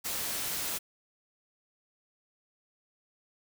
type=noise; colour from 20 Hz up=white; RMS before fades=-34 dBFS; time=0.04-0.79 s; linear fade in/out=20 ms; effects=none